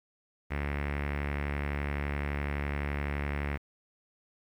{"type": "tone with low-pass filter", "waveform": "sawtooth", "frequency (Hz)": 71.8, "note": "D2", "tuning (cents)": -39, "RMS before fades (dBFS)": -33, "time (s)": [0.5, 3.58], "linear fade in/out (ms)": 20, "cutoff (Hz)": 2100, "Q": 3.9, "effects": ["10-bit"]}